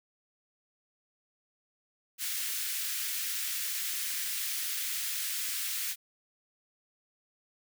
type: high-pass noise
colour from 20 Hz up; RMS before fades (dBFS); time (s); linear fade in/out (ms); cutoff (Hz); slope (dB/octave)
white; -34; 2.18-5.96; 50; 1600; 24
effects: none

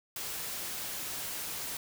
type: noise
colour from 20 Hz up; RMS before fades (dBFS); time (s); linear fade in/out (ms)
white; -38; 0.16-1.77; 2
effects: none

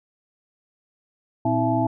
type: tone cluster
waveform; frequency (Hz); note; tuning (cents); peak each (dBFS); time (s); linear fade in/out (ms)
sine; 118.1 / 259.1 / 322.4 / 670 / 862; A#2 / C4 / E4 / E5 / A5; +23 / -17 / -38 / +28 / -36; -25; 1.45-1.87; 5
effects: none

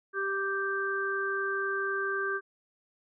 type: harmonic tone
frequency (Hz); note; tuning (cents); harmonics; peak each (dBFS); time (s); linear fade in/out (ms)
392; G4; 0; 1 / 3 / 4; -33 / -35 / -31; 0.13-2.41; 50
effects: none

